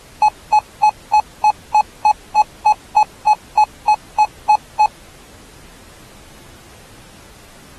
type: tone bursts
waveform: triangle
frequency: 850 Hz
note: G#5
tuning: 40 cents sharp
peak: -5 dBFS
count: 16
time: 0.22-4.86 s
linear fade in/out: 2 ms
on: 65 ms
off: 240 ms
effects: pink hiss -43 dBFS RMS until 7.78 s + AAC 32 kbps